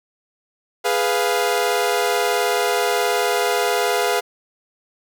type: chord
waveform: sawtooth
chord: F diminished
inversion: first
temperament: equal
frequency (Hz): 415.3 / 493.9 / 698.5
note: Ab4 / Cb5 / F5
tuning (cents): 0 / 0 / 0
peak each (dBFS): -18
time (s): 0.84-4.21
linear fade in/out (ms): 20
effects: none